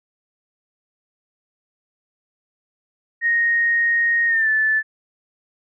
sine tone with pitch glide, 1864.7 to 1749.9 Hz, A#6 to A6, 0 to -10 cents, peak -15 dBFS, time 3.21-4.83 s, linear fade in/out 50 ms, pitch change -110 cents, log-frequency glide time 4.27-4.49 s, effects none

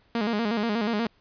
sawtooth tone with vibrato, 220 Hz, A3, in tune, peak -20 dBFS, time 0.15-1.07 s, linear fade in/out 2 ms, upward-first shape square, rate 8.3 Hz, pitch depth 100 cents each way, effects pink hiss -63 dBFS RMS until 1.2 s + resampled to 11025 Hz

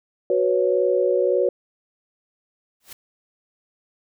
sine chord, F# suspended fourth, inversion none, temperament just, 370 / 493.3 / 555 Hz, F#4 / B4 / C#5, 0 / -2 / +2 cents, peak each -21 dBFS, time 0.3-1.49 s, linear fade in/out 2 ms
white noise with exponential growth, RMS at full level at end -34 dBFS, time 2.8-2.93 s, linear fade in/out 5 ms, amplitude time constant 27 ms
effects none

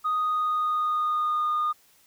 sine tone with pitch glide, 1244.5 to 1222.4 Hz, D#6 to D#6, 0 to -31 cents, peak -21 dBFS, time 0.04-1.73 s, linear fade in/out 20 ms, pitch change -31 cents, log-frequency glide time 0.16-1.51 s, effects tanh soft clip ceiling -20 dBFS + white hiss -60 dBFS RMS until 2.06 s

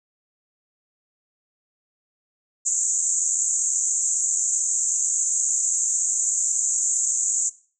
white band-pass noise, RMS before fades -23 dBFS, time 2.65-7.5 s, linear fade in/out 20 ms, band 6600 to 7700 Hz, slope 96 dB/octave, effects noise-tail reverb RT60 0.4 s tail -19 dB re dry

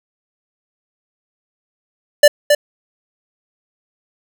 square tone with echo, 587.3 Hz, D5, in tune, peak -3 dBFS, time 2.23-2.28 s, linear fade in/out 5 ms, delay 270 ms, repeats 1, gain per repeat -6 dB, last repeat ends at 2.55 s, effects none

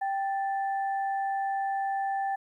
sine tone pair together, 784 / 1758.2 Hz, G5 / A6, 0 / -2 cents, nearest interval octave + major second, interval 1398 cents, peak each -27 / -39 dBFS, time 0.01-2.36 s, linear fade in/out 10 ms, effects 11-bit

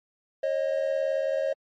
triangle tone pair together, 543.8 / 622.3 Hz, C#5 / D#5, -33 / 0 cents, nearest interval major second, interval 233 cents, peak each -24 / -26 dBFS, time 0.43-1.53 s, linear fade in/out 5 ms, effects MP3 32 kbps

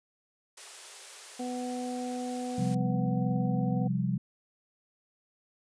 white high-pass noise, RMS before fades -46 dBFS, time 0.57-2.75 s, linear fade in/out 5 ms, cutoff 350 Hz, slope 96 dB/octave
harmonic tone, 248.7 Hz, B3, 12 cents sharp, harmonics 1 / 2 / 3, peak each -34 / -39 / -39 dBFS, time 1.39-3.88 s, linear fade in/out 10 ms
sine chord, C suspended fourth, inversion none, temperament just, 130.81 / 174.42 / 196.22 Hz, C3 / F3 / G3, 0 / -2 / +2 cents, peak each -31 dBFS, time 2.58-4.18 s, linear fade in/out 5 ms
effects resampled to 22050 Hz

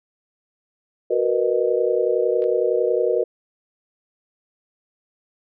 sine chord, B major seventh, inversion second, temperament just, 370.4 / 463 / 493.9 / 617.4 Hz, F#4 / A#4 / B4 / D#5, +2 / -12 / 0 / -14 cents, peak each -23 / -21 / -22 / -25 dBFS, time 1.1-3.24 s, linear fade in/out 10 ms
clicks, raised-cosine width 0.3 ms, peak -29 dBFS, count 2, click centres 2.422 / 2.44 s
effects none

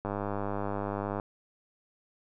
click train, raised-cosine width 1 ms, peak -19 dBFS, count 117, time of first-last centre 0.05-1.199 s, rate 101 Hz, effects none

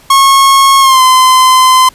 45% pulse tone with pitch glide, 1091 to 1029.8 Hz, C#6 to C6, -28 to -28 cents, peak -3 dBFS, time 0.1-1.89 s, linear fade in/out 5 ms, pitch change -100 cents, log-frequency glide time 0.8-1.02 s, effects pink hiss -41 dBFS RMS until 1.94 s + resampled to 32000 Hz

